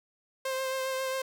sawtooth tone with vibrato, 526 Hz, C5, 9 cents sharp, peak -26 dBFS, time 0.45-1.22 s, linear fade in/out 5 ms, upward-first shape triangle, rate 7.4 Hz, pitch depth 21 cents each way, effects none

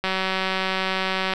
click train, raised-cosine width 0.3 ms, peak -8 dBFS, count 246, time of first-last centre 0.04-1.336 s, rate 189 Hz, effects none

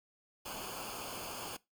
pink noise with comb filter, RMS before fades -43 dBFS, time 0.45-1.57 s, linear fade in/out 10 ms, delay 0.52 ms, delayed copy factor -0.8, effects noise-tail reverb RT60 0.2 s tail -20 dB re dry

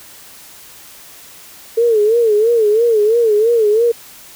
sine tone with vibrato, 444.2 Hz, A4, 16 cents sharp, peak -9 dBFS, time 1.77-3.92 s, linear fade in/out 10 ms, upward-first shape sine, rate 3 Hz, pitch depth 120 cents each way, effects white hiss -39 dBFS RMS until 4.35 s

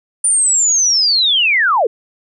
sine linear sweep, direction down, 9300 to 392 Hz, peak -10 dBFS, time 0.24-1.87 s, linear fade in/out 5 ms, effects none

